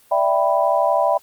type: chord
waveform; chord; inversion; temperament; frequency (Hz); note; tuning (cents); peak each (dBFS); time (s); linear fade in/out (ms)
sine; E minor seventh; third; equal; 587.3 / 659.3 / 784 / 987.8; D5 / E5 / G5 / B5; 0 / 0 / 0 / 0; -20 / -19 / -21 / -21; 0.11-1.18; 10
effects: white hiss -53 dBFS RMS until 1.22 s + Opus 32 kbps